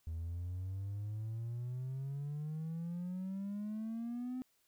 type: exponential sweep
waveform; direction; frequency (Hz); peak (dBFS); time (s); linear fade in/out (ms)
triangle; up; 80 to 257.9; -35; 0.07-4.42; 0
effects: tanh soft clip ceiling -33 dBFS + white hiss -75 dBFS RMS until 4.67 s